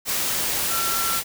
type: tone in noise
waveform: sine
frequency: 1353 Hz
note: E6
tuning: 45 cents sharp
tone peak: -27 dBFS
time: 0.68-1.21 s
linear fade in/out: 50 ms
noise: white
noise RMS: -24 dBFS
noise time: 0.05-1.24 s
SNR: -6 dB
effects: none